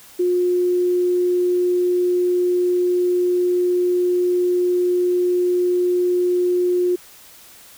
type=tone; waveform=sine; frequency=357.7 Hz; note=F4; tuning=41 cents sharp; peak=-15 dBFS; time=0.19-6.96 s; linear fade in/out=10 ms; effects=white hiss -45 dBFS RMS until 7.77 s